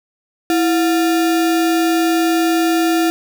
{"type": "tone with sample-and-hold", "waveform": "sine", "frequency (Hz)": 330, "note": "E4", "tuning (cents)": 2, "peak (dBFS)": -12, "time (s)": [0.5, 3.1], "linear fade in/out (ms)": 0, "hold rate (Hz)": 1050, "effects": []}